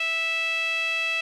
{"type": "tone with band-pass filter", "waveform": "sawtooth", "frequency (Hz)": 657, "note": "E5", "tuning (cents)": -6, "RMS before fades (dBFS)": -26, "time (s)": [0, 1.21], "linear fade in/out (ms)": 5, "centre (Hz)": 2700, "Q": 5.8, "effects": []}